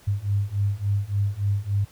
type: beating tone pair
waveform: sine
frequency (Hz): 99 / 102.5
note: G2 / G#2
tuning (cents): +18 / -22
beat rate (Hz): 3.5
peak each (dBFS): -25 / -24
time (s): 0.07-1.85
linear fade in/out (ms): 10
effects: pink hiss -53 dBFS RMS until 1.91 s